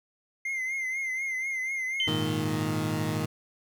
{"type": "tone with vibrato", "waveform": "triangle", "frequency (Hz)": 2093, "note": "C7", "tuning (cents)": 0, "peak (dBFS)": -27, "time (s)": [0.45, 2.08], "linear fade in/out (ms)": 5, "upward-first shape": "triangle", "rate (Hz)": 4.1, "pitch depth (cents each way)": 66}
{"type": "tone with exponential decay", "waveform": "sine", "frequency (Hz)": 3083, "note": "G7", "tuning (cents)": -29, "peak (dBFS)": -24, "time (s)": [2, 2.74], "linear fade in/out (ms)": 1, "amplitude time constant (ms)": 160}
{"type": "chord", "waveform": "20% pulse", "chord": "Ab suspended second", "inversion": "none", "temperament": "equal", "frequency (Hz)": [103.83, 116.54, 155.56], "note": ["Ab2", "Bb2", "Eb3"], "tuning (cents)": [0, 0, 0], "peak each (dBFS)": [-28, -28, -25], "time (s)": [2.07, 3.26], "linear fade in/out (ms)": 10}
{"effects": []}